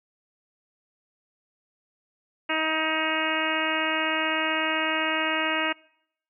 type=harmonic tone; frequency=315.8 Hz; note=D#4; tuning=26 cents sharp; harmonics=1 / 2 / 3 / 4 / 5 / 6 / 7 / 8 / 9; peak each=-32 / -32 / -32 / -32 / -32 / -32 / -32 / -32 / -32 dBFS; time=2.49-5.73 s; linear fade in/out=10 ms; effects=noise-tail reverb RT60 0.7 s tail -24 dB re dry